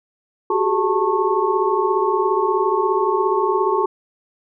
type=tone cluster; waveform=sine; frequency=370.4 / 387.4 / 422.1 / 887 / 1094 Hz; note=F#4 / G4 / G#4 / A5 / C#6; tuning=+2 / -20 / +28 / +14 / -23 cents; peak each=-22 dBFS; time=0.5-3.86 s; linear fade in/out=5 ms; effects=none